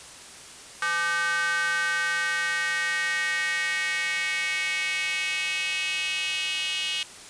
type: tone with high-pass filter sweep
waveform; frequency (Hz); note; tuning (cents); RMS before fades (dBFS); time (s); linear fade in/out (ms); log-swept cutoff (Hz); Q
square; 170.5; F3; -41; -27; 0.82-7.03; 2; 1400 to 2900; 4.7
effects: white hiss -44 dBFS RMS until 7.29 s + resampled to 22050 Hz